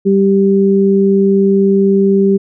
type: tone pair together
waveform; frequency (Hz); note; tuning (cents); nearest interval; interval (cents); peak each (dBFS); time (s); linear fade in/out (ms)
sine; 196 / 392; G3 / G4; 0 / 0; octave; 1200; -10; 0.05-2.38; 20
effects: none